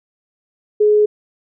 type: tone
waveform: sine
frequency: 420.8 Hz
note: G#4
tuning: 23 cents sharp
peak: -9 dBFS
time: 0.8-1.06 s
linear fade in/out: 10 ms
effects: none